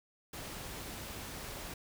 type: noise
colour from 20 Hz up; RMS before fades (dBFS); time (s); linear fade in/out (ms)
pink; -44; 0.33-1.74; 5
effects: none